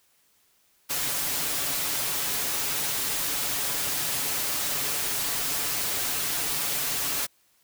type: noise with comb filter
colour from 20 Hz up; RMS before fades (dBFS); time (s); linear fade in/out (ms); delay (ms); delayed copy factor
white; -28; 0.89-7.27; 20; 7; +0.5
effects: white hiss -65 dBFS RMS until 7.63 s